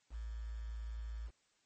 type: tone with quantisation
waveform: sine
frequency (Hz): 55.9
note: A1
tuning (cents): +28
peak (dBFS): -40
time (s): 0.1-1.31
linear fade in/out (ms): 50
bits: 10
effects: white hiss -75 dBFS RMS until 1.65 s + MP3 32 kbps